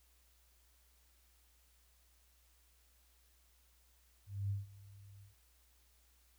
sine tone with ADSR envelope, 99.8 Hz, G2, 32 cents sharp, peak -33 dBFS, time 4.26-5.35 s, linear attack 240 ms, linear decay 160 ms, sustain -21 dB, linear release 130 ms, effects added 60 Hz sine -69 dBFS peak until 6.38 s + white hiss -72 dBFS RMS until 6.38 s

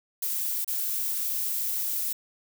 violet noise with dropouts, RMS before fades -29 dBFS, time 0.22-2.13 s, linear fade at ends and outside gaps 5 ms, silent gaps 0.646-0.677 s, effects none

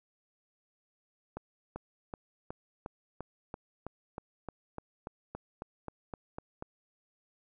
accelerating click train, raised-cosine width 1 ms, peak -25 dBFS, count 18, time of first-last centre 1.37-6.624 s, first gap 390 ms, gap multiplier 0.97, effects none

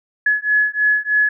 sine beating tone pair, 1697 / 1700.2 Hz, G#6 / G#6, +37 / +40 cents, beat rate 3.2 Hz, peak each -17 dBFS, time 0.26-1.29 s, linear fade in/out 5 ms, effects none

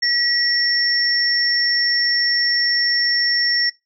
sine tone pair together, 1928 / 5453 Hz, B6 / F8, -42 / -42 cents, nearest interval octave + tritone, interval 1800 cents, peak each -20 / -17 dBFS, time 0.02-3.7 s, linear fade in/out 10 ms, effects noise-tail reverb RT60 0.2 s tail -21 dB re dry

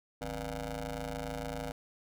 15% pulse ring-modulated tone, 110.7 Hz, A2, 11 cents sharp, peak -27 dBFS, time 0.21-1.72 s, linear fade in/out 5 ms, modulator 374 Hz, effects none

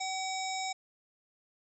harmonic tone, 760 Hz, F#5, 46 cents sharp, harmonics 1 / 3 / 5 / 7 / 9 / 10, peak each -35 / -40 / -42 / -43 / -45 / -45 dBFS, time 0-0.73 s, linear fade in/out 10 ms, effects none

